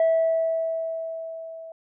sine tone with level ramp, 653 Hz, E5, 17 cents flat, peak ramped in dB -14 to -37 dBFS, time 0-1.72 s, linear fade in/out 2 ms, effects tanh soft clip ceiling -15 dBFS

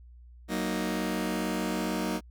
sawtooth chord, D# minor, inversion first, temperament just, 186.68 / 233.3 / 311.1 Hz, F#3 / A#3 / D#4, +16 / +2 / 0 cents, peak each -29 dBFS, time 0.48-2.21 s, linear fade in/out 50 ms, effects added 60 Hz sine -48 dBFS peak until 2.3 s

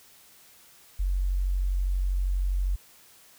sine tone, 46.25 Hz, F#1, in tune, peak -23 dBFS, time 0.99-2.76 s, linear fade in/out 10 ms, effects white hiss -55 dBFS RMS until 3.38 s

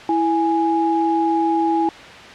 sine tone pair together, 329.6 / 830.5 Hz, E4 / G#5, 0 / 0 cents, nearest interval octave + major third, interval 1600 cents, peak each -18 dBFS, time 0.09-1.89 s, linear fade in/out 2 ms, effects white hiss -37 dBFS RMS until 2.34 s + low-pass 3000 Hz 12 dB/octave

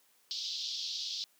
white band-pass noise, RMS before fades -38 dBFS, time 0.31-1.24 s, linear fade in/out 0 ms, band 3300 to 5300 Hz, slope 48 dB/octave, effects white hiss -68 dBFS RMS until 1.39 s + high-pass 200 Hz 12 dB/octave

